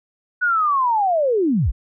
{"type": "linear sweep", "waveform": "sine", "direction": "down", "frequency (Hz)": [1490, 30.87], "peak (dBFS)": -15, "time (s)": [0.41, 1.72], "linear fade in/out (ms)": 20, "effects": []}